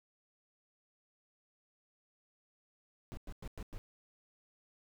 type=noise bursts; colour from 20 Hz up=brown; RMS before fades=-43 dBFS; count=5; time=3.12-3.78 s; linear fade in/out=0 ms; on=52 ms; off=100 ms; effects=none